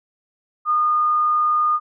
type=tone; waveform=sine; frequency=1222 Hz; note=D#6; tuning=32 cents flat; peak=-15 dBFS; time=0.65-1.8 s; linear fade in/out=50 ms; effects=none